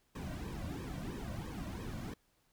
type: noise with flanger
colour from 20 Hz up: brown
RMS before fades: -42 dBFS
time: 0.15-2.14 s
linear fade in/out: 5 ms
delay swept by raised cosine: 1.4 to 2.4 ms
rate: 3 Hz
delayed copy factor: -0.9
effects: pink hiss -74 dBFS RMS until 2.52 s